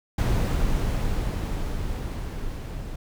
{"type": "noise with level ramp", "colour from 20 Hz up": "brown", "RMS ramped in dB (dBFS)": [-21, -34], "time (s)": [0.18, 2.96], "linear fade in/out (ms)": 5, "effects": []}